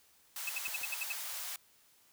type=high-pass noise; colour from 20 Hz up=white; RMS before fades=-41 dBFS; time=0.36-1.56 s; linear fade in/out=2 ms; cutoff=670 Hz; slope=24 dB/octave
type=tone bursts; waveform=triangle; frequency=2596 Hz; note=E7; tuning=27 cents flat; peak=-32 dBFS; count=8; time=0.47-1.124 s; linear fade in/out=5 ms; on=24 ms; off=66 ms
type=clicks; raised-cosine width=0.5 ms; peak=-35 / -37 dBFS; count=2; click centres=0.682 / 0.815 s
effects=white hiss -66 dBFS RMS until 2.12 s